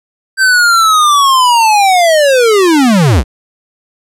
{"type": "linear sweep", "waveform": "square", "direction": "down", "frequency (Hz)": [1568, 48.41], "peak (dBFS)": -6, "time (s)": [0.37, 3.24], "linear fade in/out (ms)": 50, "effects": ["low-pass 11000 Hz 12 dB/octave"]}